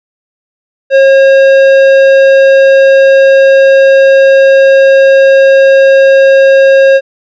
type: tone with tanh clipping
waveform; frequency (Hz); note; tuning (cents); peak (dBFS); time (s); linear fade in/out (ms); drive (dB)
triangle; 541; C#5; -42; -3; 0.9-7.01; 50; 16
effects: none